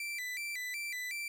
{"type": "tone with vibrato", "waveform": "40% pulse", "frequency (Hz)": 2162, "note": "C#7", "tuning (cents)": -44, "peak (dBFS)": -36, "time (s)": [0, 1.28], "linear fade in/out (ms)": 2, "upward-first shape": "square", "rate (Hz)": 2.7, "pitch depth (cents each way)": 140, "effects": ["13-bit"]}